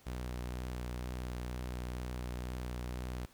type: tone with vibrato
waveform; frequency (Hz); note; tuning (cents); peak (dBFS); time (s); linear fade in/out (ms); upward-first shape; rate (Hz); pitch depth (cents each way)
sawtooth; 61.6; B1; -4; -34; 0.06-3.26; 10; triangle; 2.1; 21
effects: pink hiss -63 dBFS RMS until 3.33 s